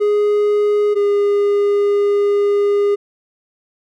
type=tone pair in turn; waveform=triangle; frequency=415.3 / 407.2 Hz; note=G#4 / G#4; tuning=0 / -34 cents; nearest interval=unison; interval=34 cents; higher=first; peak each=-10 dBFS; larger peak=neither; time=0-0.95 / 0.95-2.96 s; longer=second; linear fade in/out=20 ms; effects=none